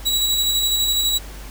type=tone with tremolo; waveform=sawtooth; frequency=3894 Hz; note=B7; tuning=25 cents flat; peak=-13 dBFS; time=0.05-1.19 s; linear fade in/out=20 ms; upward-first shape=square; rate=12 Hz; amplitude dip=25%; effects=added 50 Hz sine -34 dBFS peak until 1.5 s + pink hiss -40 dBFS RMS until 1.5 s